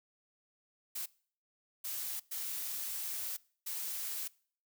blue noise bursts at uneven times, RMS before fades -39 dBFS, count 4, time 0.95-1.06 / 1.84-2.2 / 2.31-3.37 / 3.66-4.28 s, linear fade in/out 10 ms, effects noise-tail reverb RT60 0.5 s tail -23 dB re dry

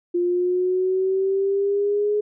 sine exponential sweep, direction up, 349.2 to 420 Hz, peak -18 dBFS, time 0.14-2.21 s, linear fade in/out 10 ms, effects none

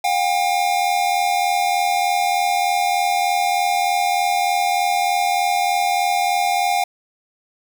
square tone pair together, 716 / 799.3 Hz, F5 / G5, +43 / +33 cents, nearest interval major second, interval 190 cents, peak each -20 / -20 dBFS, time 0.04-6.84 s, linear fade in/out 5 ms, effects none

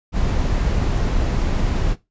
brown noise, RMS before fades -19 dBFS, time 0.12-1.96 s, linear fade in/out 50 ms, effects noise-tail reverb RT60 0.2 s tail -17 dB re dry + resampled to 16000 Hz

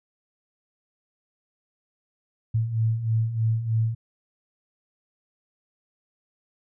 sine beating tone pair, 110.1 / 113.3 Hz, A2 / A#2, +2 / -49 cents, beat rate 3.2 Hz, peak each -28 / -22 dBFS, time 2.54-3.95 s, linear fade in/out 10 ms, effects none

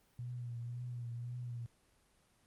sine tone with vibrato, 120.6 Hz, B2, 41 cents flat, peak -40 dBFS, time 0.19-1.66 s, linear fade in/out 0 ms, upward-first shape triangle, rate 1.9 Hz, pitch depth 45 cents each way, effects pink hiss -71 dBFS RMS until 2.46 s + Opus 24 kbps

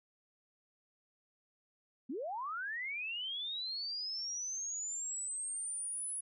sine linear sweep, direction up, 219.1 to 10340 Hz, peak -37 dBFS, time 2.09-6.21 s, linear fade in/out 10 ms, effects none

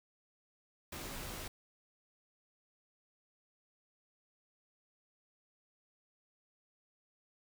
pink noise with comb filter, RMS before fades -44 dBFS, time 0.92-1.48 s, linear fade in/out 5 ms, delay 17 ms, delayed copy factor -0.55, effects none

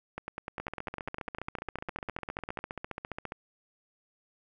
two click trains, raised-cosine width 0.5 ms, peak -21 / -21 dBFS, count 41 / 25, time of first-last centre 0.6-3.321 / 0.18-2.59 s, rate 14.7 / 9.96 Hz, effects none

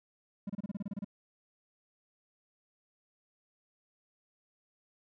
triangle tone bursts, 200.6 Hz, G3, 40 cents sharp, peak -32 dBFS, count 11, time 0.47-1.046 s, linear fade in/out 5 ms, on 26 ms, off 29 ms, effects none

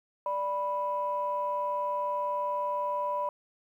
sine tone pair together, 587.3 / 985.6 Hz, D5 / B5, 0 / -4 cents, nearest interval major sixth, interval 896 cents, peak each -32 / -29 dBFS, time 0.26-3.29 s, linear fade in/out 2 ms, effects tanh soft clip ceiling -20 dBFS + 11-bit

